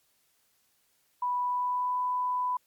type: tone with pitch glide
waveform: sine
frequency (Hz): 986 to 996.3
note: B5 to B5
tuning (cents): -3 to +15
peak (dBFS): -26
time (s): 1.22-2.57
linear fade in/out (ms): 5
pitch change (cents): +18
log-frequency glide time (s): 1.41-1.99
effects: white hiss -70 dBFS RMS until 2.66 s + MP3 96 kbps